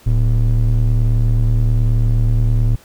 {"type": "ring-modulated tone", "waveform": "triangle", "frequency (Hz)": 73.8, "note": "D2", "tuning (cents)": 9, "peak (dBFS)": -6, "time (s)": [0.06, 2.76], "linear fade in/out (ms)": 10, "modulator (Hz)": 39.4, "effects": ["pink hiss -47 dBFS RMS until 2.84 s"]}